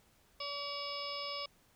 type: harmonic tone with a mistuned harmonic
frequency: 570 Hz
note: C#5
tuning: 48 cents sharp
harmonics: 1 / 2 / 4 / 5 / 6 / 7 / 8 / 9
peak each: -45 / -44 / -47 / -47 / -50 / -53 / -50 / -43 dBFS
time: 0.4-1.46 s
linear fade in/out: 5 ms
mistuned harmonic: 7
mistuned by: -63 cents
effects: pink hiss -68 dBFS RMS until 1.75 s